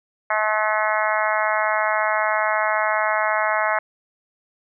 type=harmonic tone; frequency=214.6 Hz; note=A3; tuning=43 cents flat; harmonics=3 / 4 / 5 / 6 / 7 / 8 / 9 / 10; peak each=-24 / -25 / -26 / -27 / -27 / -28 / -29 / -29 dBFS; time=0.3-3.79 s; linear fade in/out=5 ms; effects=none